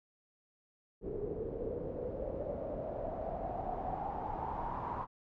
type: noise with low-pass filter sweep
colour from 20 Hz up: pink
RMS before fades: -39 dBFS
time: 1.01-5.07 s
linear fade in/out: 50 ms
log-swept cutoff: 410 to 1000 Hz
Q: 6.9
effects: none